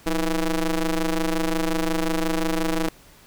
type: ring-modulated tone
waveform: sawtooth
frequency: 164.81 Hz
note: E3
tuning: in tune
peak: -14 dBFS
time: 0.06-2.89 s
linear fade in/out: 5 ms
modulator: 152 Hz
effects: pink hiss -51 dBFS RMS until 3.26 s